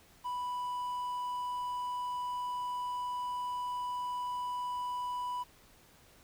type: tone with quantisation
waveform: triangle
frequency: 987.8 Hz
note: B5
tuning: in tune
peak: -32 dBFS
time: 0.24-5.44 s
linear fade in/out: 20 ms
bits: 10
effects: pink hiss -61 dBFS RMS until 6.23 s